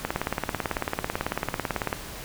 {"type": "click train", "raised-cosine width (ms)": 0.5, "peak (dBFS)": -10, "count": 35, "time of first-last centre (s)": [0.05, 1.928], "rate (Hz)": 18.1, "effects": ["pink hiss -39 dBFS RMS until 2.24 s"]}